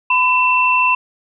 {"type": "tone pair together", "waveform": "sine", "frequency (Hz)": [1006, 2686], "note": ["B5", "E7"], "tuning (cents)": [32, 32], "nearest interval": "octave + perfect fourth", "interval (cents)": 1700, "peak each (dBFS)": -14, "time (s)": [0.1, 0.95], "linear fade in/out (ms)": 5, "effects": []}